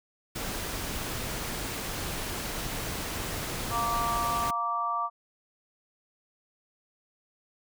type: noise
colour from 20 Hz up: pink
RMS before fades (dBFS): -34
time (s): 0.35-4.51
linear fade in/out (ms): 10
type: harmonic tone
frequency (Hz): 233.1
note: A#3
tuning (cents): 0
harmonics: 3 / 4 / 5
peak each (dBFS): -35 / -34 / -28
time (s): 3.7-5.1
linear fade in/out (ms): 50
effects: none